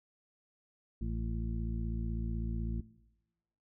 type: harmonic tone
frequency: 56 Hz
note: A1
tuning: 31 cents sharp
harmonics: 1 / 2 / 3 / 4 / 6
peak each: -35 / -40 / -44 / -41 / -49 dBFS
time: 1.01-2.81 s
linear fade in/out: 5 ms
effects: noise-tail reverb RT60 1.0 s tail -19 dB re dry